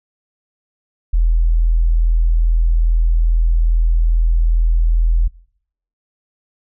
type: tone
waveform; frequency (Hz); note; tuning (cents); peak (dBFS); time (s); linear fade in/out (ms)
sine; 41.2; E1; 0; -10; 1.13-5.28; 10
effects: noise-tail reverb RT60 0.7 s tail -23 dB re dry

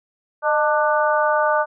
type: harmonic tone with a mistuned harmonic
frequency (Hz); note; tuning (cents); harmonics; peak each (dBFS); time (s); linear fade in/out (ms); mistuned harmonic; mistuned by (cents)
296.6; D4; +17; 2 / 3 / 4 / 5; -19 / -21 / -22 / -23; 0.42-1.66; 50; 2; +50
effects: none

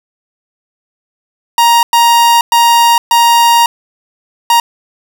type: tone bursts at uneven times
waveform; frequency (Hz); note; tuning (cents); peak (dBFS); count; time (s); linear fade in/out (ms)
45% pulse; 938; A#5; +11; -5; 5; 1.58-1.83 / 1.93-2.41 / 2.52-2.98 / 3.11-3.66 / 4.5-4.6; 2
effects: none

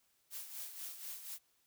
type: noise with tremolo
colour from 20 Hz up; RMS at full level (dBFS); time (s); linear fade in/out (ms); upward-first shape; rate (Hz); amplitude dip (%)
blue; -44; 0.3-1.39; 50; sine; 4.1; 60
effects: white hiss -75 dBFS RMS until 1.66 s

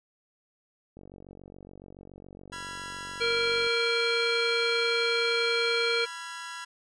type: click train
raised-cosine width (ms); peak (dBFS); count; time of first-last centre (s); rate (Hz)
2; -34; 128; 0.97-3.666; 47.1
type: chord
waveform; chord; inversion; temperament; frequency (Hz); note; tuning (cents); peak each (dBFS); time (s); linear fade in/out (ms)
sawtooth; F diminished; second; equal with one note detuned; 987.8 / 1368.2 / 1661.2; Cb6 / F6 / Ab6; 0 / -36 / 0; -38; 2.52-6.65; 10
type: harmonic tone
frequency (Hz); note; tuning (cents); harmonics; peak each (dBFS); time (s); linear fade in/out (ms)
466.2; A#4; 0; 1 / 3 / 5 / 7 / 9; -28 / -31 / -30 / -33 / -32; 3.2-6.06; 20
effects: resampled to 22050 Hz

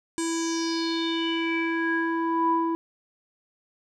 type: tone with low-pass filter sweep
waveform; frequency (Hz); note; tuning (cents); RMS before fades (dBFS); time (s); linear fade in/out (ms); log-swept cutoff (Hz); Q
square; 330.3; E4; +4; -26; 0.18-2.75; 0; 8200 to 790; 5.7
effects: none

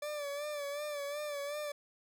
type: tone with vibrato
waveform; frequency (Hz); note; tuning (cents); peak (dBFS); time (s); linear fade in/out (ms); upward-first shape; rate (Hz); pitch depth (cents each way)
40% pulse; 582; D5; -16; -36; 0.02-1.72; 5; sine; 2.7; 54
effects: none

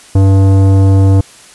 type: tone with tanh clipping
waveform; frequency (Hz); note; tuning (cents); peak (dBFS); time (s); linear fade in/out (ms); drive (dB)
sine; 96.9; G2; -20; -6; 0.15-1.21; 5; 15
effects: white hiss -38 dBFS RMS until 1.54 s + resampled to 24000 Hz

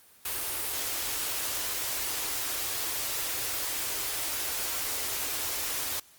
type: band-stop noise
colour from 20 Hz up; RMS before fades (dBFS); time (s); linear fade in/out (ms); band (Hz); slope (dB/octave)
white; -32; 0.25-6; 5; 130 to 260; 48
effects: white hiss -57 dBFS RMS until 6.18 s + Opus 32 kbps

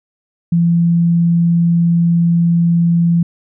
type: tone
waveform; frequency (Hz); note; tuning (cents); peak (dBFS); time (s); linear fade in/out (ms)
sine; 169.8; F3; -48; -9; 0.52-3.23; 5
effects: none

